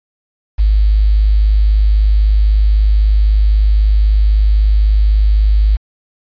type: tone with quantisation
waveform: sine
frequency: 51.91 Hz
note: G#1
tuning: in tune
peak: -7 dBFS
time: 0.58-5.77 s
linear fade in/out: 20 ms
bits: 6
effects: resampled to 11025 Hz